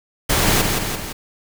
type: noise with echo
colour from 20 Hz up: pink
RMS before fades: -17 dBFS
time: 0.29-0.62 s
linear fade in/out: 10 ms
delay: 170 ms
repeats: 3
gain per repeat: -4 dB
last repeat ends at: 1.13 s
effects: none